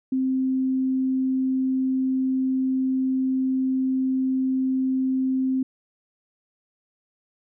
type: tone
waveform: sine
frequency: 261.6 Hz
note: C4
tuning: in tune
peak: -20 dBFS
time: 0.12-5.63 s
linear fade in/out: 5 ms
effects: none